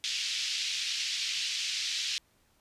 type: band-pass noise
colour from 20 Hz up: pink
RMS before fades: -33 dBFS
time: 0.04-2.18 s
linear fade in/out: 0 ms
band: 2700 to 5800 Hz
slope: 24 dB/octave
effects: pink hiss -68 dBFS RMS until 2.6 s + resampled to 32000 Hz